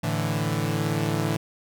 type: chord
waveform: sawtooth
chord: A suspended fourth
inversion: none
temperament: equal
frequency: 110 / 146.83 / 164.81 Hz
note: A2 / D3 / E3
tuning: 0 / 0 / 0 cents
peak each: -24 dBFS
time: 0.03-1.37 s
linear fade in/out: 10 ms
effects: none